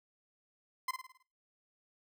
30% pulse tone with echo, 1031 Hz, C6, 26 cents flat, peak -29 dBFS, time 0.88-0.91 s, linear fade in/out 5 ms, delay 53 ms, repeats 6, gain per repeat -6 dB, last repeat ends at 1.228 s, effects noise-tail reverb RT60 0.4 s tail -23 dB re dry

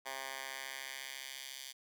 10% pulse tone with high-pass filter sweep, 134.1 Hz, C3, 43 cents sharp, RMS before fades -45 dBFS, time 0.05-1.73 s, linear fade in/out 20 ms, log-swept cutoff 1000 to 3600 Hz, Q 1.1, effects none

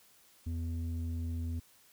square tone with low-pass filter, 82.41 Hz, E2, in tune, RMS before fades -36 dBFS, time 0.46-1.6 s, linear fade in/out 10 ms, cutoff 190 Hz, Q 3.5, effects white hiss -63 dBFS RMS until 1.92 s

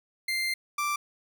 30% pulse tone pair in turn, 2093 / 1174.7 Hz, C7 / D6, 0 / 0 cents, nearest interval minor seventh, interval 1000 cents, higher first, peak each -24 dBFS, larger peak neither, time 0.28-0.54 / 0.78-0.96 s, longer first, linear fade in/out 5 ms, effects none

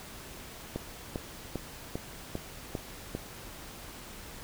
click train, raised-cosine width 2 ms, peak -19 dBFS, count 7, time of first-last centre 0.76-3.15 s, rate 2.51 Hz, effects pink hiss -46 dBFS RMS until 4.43 s

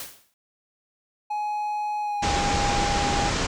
white noise with exponential decay, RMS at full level -33 dBFS, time 0-0.34 s, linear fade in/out 1 ms, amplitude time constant 73 ms
triangle tone with pitch glide, 839 to 810.9 Hz, G#5 to G#5, +17 to -42 cents, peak -23 dBFS, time 1.3-3.3 s, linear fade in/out 10 ms, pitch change -59 cents, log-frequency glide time 2.01-2.33 s
pink low-pass noise, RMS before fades -25 dBFS, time 2.22-3.47 s, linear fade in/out 10 ms, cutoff 7500 Hz, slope 48 dB/octave
effects none

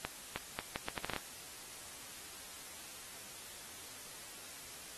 accelerating click train, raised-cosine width 0.3 ms, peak -20 dBFS, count 10, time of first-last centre 0.05-1.163 s, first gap 310 ms, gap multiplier 0.74, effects white hiss -50 dBFS RMS until 4.97 s + AAC 32 kbps

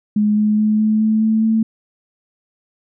sine tone with pitch steps, 210 / 211.9 / 213.9 / 215.9 / 217.9 / 219.9 / 222 Hz, G#3 / G#3 / A3 / A3 / A3 / A3 / A3, +19 / +35 / -49 / -33 / -17 / -1 / +16 cents, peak -12 dBFS, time 0.16-1.63 s, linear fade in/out 5 ms, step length 210 ms, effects none

